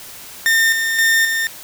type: tone with tremolo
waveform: 40% pulse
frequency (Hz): 1813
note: A#6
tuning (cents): -49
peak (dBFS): -11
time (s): 0.46-1.47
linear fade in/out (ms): 0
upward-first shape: square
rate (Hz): 1.9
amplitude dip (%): 45
effects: white hiss -36 dBFS RMS until 1.63 s